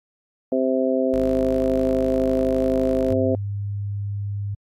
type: harmonic tone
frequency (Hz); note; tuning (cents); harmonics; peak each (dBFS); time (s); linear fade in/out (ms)
130.81; C3; 0; 2 / 3 / 4 / 5; -22 / -25 / -22 / -26; 0.52-3.35; 2
type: tone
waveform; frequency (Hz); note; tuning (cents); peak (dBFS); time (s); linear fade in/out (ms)
sawtooth; 51.91; G#1; 0; -26; 1.13-3.14; 10
type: tone with pitch glide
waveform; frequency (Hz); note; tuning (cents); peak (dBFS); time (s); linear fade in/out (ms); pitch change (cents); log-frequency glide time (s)
sine; 100.1 to 101.15; G2 to G#2; +37 to -45; -24; 3.1-4.55; 10; +18; 3.23-3.61
effects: AAC 64 kbps